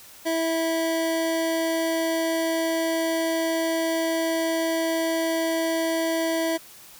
square tone pair together, 327.6 / 653.7 Hz, E4 / E5, -11 / -15 cents, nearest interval octave, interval 1196 cents, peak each -26 dBFS, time 0.25-6.58 s, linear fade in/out 20 ms, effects white hiss -47 dBFS RMS until 6.99 s

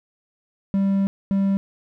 triangle tone bursts at uneven times, 196 Hz, G3, in tune, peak -15 dBFS, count 2, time 0.74-1.07 / 1.31-1.57 s, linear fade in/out 0 ms, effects none

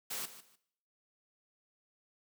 white noise with echo, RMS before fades -39 dBFS, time 0.1-0.26 s, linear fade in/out 10 ms, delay 150 ms, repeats 2, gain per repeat -14 dB, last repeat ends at 0.56 s, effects noise-tail reverb RT60 0.7 s tail -18 dB re dry + high-pass 150 Hz 12 dB/octave

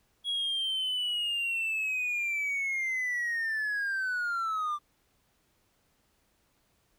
triangle linear sweep, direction down, 3336 to 1173 Hz, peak -26 dBFS, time 0.24-4.79 s, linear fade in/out 50 ms, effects tanh soft clip ceiling -23 dBFS + pink hiss -71 dBFS RMS until 6.98 s

